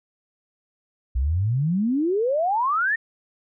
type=exponential sweep; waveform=sine; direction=up; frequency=58.8 to 1864.7 Hz; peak=-19 dBFS; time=1.15-2.96 s; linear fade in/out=10 ms; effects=none